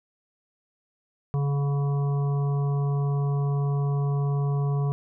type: harmonic tone with a mistuned harmonic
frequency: 141.3 Hz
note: C#3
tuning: 34 cents sharp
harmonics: 1 / 3 / 5 / 7 / 8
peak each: -22 / -35 / -40 / -42 / -43 dBFS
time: 1.34-4.92 s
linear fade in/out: 0 ms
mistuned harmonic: 5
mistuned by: +17 cents
effects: none